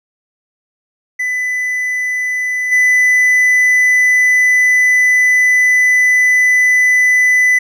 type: tone with level steps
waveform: triangle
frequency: 1999 Hz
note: B6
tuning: 20 cents sharp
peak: -13 / -6 dBFS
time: 1.19-7.59 s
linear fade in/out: 10 ms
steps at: 2.71 s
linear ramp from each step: 20 ms
effects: none